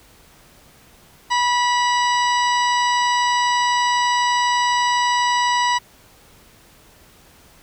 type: harmonic tone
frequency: 976 Hz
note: B5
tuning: 21 cents flat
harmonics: 1 / 2 / 3 / 4 / 5 / 6 / 8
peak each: -17 / -23 / -27 / -29 / -31 / -33 / -35 dBFS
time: 1.3-5.79 s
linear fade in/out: 20 ms
effects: pink hiss -50 dBFS RMS until 7.62 s